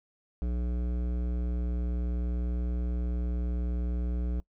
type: tone with hard clipping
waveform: sine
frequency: 60.3 Hz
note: B1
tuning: 41 cents flat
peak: -30 dBFS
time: 0.42-4.4 s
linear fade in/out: 0 ms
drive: 14 dB
effects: noise-tail reverb RT60 0.1 s tail -23 dB re dry